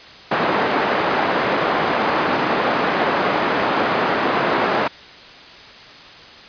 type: band-pass noise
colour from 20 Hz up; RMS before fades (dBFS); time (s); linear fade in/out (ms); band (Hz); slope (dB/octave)
white; -19; 0.31-4.88; 5; 210 to 1200; 12
effects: white hiss -40 dBFS RMS until 6.48 s + resampled to 11025 Hz